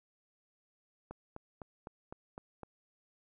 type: click train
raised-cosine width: 1 ms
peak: -30 dBFS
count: 7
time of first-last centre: 1.11-2.633 s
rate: 3.94 Hz
effects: none